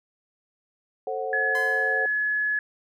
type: chord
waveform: sine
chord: F# diminished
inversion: first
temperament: just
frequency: 444 / 532.8 / 740 Hz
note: A4 / C5 / F#5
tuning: +16 / +31 / 0 cents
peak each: -31 dBFS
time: 1.07-2.06 s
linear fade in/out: 2 ms
type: tone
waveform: sine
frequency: 1700 Hz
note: G#6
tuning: 40 cents sharp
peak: -22 dBFS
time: 1.33-2.59 s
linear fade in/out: 2 ms
type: tone with exponential decay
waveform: sawtooth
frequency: 1027 Hz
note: C6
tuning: 33 cents flat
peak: -30 dBFS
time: 1.55-2.24 s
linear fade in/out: 0 ms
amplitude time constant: 150 ms
effects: none